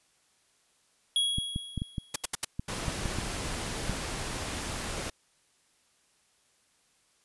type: tone with exponential decay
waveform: square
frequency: 3322 Hz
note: G#7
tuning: in tune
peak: -23 dBFS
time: 1.16-2.27 s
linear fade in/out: 1 ms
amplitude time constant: 240 ms
type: clicks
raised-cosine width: 5 ms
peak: -19 dBFS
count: 10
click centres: 1.384 / 1.561 / 1.777 / 1.819 / 1.982 / 2.595 / 2.882 / 3.057 / 3.186 / 3.896 s
type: noise bursts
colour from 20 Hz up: white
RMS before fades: -28 dBFS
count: 4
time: 2.14-2.448 s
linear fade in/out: 5 ms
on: 20 ms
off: 76 ms
type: noise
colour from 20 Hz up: pink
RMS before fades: -35 dBFS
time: 2.68-5.1 s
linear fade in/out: 5 ms
effects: white hiss -68 dBFS RMS until 7.24 s + resampled to 24000 Hz